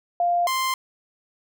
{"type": "tone pair in turn", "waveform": ["sine", "sawtooth"], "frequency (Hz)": [698.5, 1046.6], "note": ["F5", "C6"], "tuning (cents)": [0, 0], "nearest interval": "perfect fifth", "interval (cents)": 700, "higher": "second", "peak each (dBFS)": -18, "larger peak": "neither", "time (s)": [[0.2, 0.47], [0.47, 0.74]], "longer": "neither", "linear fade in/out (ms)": 2, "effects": []}